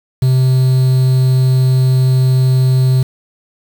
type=tone with quantisation; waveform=triangle; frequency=129.5 Hz; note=C3; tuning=17 cents flat; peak=-6 dBFS; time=0.22-3.03 s; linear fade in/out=5 ms; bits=5; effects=none